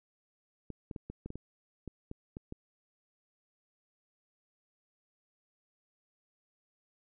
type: clicks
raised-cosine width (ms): 3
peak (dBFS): -28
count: 11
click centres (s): 0.703 / 0.912 / 0.962 / 1.1 / 1.26 / 1.304 / 1.356 / 1.877 / 2.114 / 2.369 / 2.524
effects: none